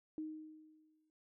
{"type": "tone with exponential decay", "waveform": "sine", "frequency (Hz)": 311.4, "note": "D#4", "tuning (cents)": 2, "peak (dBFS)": -38, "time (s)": [0.18, 1.1], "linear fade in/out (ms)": 1, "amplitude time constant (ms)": 200, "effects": []}